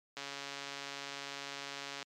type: click train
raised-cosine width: 0.2 ms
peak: -24 dBFS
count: 261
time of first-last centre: 0.17-2.027 s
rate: 140 Hz
effects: high-pass 200 Hz 12 dB/octave + MP3 96 kbps